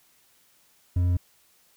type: tone with hard clipping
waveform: triangle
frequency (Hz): 89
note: F2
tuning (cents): +33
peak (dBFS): -21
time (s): 0.96-1.17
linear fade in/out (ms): 5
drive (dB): 7
effects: white hiss -62 dBFS RMS until 1.76 s